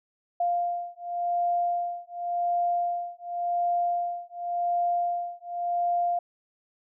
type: beating tone pair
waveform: sine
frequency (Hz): 698.5 / 699.4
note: F5 / F5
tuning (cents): 0 / +2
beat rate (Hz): 0.9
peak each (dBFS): -28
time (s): 0.4-6.19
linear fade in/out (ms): 5
effects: none